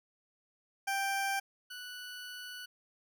20% pulse tone pair in turn, 786 / 1481 Hz, G5 / F#6, +4 / +1 cents, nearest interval major seventh, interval 1097 cents, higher second, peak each -26 / -38 dBFS, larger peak first, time 0.87-1.4 / 1.7-2.66 s, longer second, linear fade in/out 10 ms, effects none

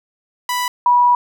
sawtooth / sine tone pair in turn, 987.8 / 974.2 Hz, B5 / B5, 0 / -24 cents, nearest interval unison, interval 24 cents, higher first, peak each -14 / -9 dBFS, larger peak second, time 0.49-0.68 / 0.86-1.15 s, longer second, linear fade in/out 2 ms, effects none

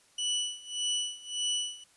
sawtooth tone with tremolo, 2960 Hz, F#7, in tune, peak -24 dBFS, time 0.18-1.84 s, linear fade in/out 5 ms, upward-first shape sine, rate 1.7 Hz, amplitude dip 90%, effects white hiss -63 dBFS RMS until 1.96 s + resampled to 24000 Hz

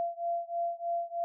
sine beating tone pair, 684 / 687.2 Hz, F5 / F5, -36 / -28 cents, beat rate 3.2 Hz, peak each -33 / -34 dBFS, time 0-1.24 s, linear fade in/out 0 ms, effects none

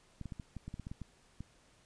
clicks, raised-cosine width 5 ms, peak -30 dBFS, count 12, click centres 0.213 / 0.257 / 0.322 / 0.398 / 0.567 / 0.68 / 0.741 / 0.797 / 0.869 / 0.915 / 1.017 / 1.406 s, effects pink hiss -66 dBFS RMS until 1.85 s + resampled to 22050 Hz

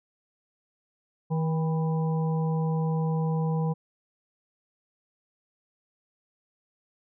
harmonic tone with a mistuned harmonic, 160 Hz, D#3, 49 cents sharp, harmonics 1 / 3 / 5 / 6, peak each -24 / -34 / -38 / -40 dBFS, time 1.3-3.74 s, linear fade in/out 20 ms, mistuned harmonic 6, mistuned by +51 cents, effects none

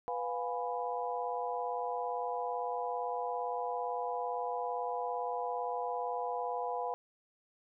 harmonic tone with a mistuned harmonic, 165.1 Hz, E3, 3 cents sharp, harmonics 3 / 4 / 5 / 6, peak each -38 / -38 / -39 / -40 dBFS, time 0.08-6.94 s, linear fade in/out 0 ms, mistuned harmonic 4, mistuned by +120 cents, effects none

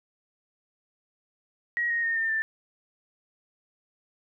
sine tone with pitch steps, 1900 / 1868.4 / 1837.4 / 1806.9 / 1776.9 Hz, A#6 / A#6 / A#6 / A6 / A6, +33 / +3 / -25 / +46 / +17 cents, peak -24 dBFS, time 1.77-2.42 s, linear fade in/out 0 ms, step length 130 ms, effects none

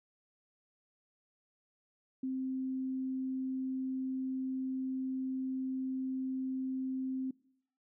sine tone, 261.6 Hz, C4, in tune, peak -33 dBFS, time 2.23-7.31 s, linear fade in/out 5 ms, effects noise-tail reverb RT60 0.7 s tail -23 dB re dry

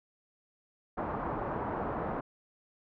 white low-pass noise, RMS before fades -35 dBFS, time 0.97-2.21 s, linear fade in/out 10 ms, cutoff 1100 Hz, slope 24 dB/octave, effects none

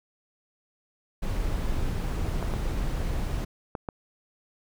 brown noise, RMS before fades -28 dBFS, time 1.22-3.45 s, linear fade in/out 10 ms
clicks, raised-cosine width 1 ms, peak -18 dBFS, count 4, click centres 2.427 / 2.538 / 3.752 / 3.888 s
effects none

